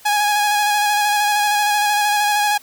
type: tone with vibrato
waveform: sawtooth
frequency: 830.6 Hz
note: G#5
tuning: in tune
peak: -11 dBFS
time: 0.05-2.58 s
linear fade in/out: 10 ms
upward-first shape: square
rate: 13 Hz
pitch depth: 18 cents each way
effects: white hiss -46 dBFS RMS until 2.62 s